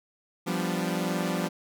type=chord; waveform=sawtooth; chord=G dominant seventh; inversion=third; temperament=equal; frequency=174.61 / 196 / 246.9 / 293.7 Hz; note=F3 / G3 / B3 / D4; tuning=0 / 0 / 0 / 0 cents; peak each=-26 / -28 / -31 / -31 dBFS; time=0.46-1.49 s; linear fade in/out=20 ms; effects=none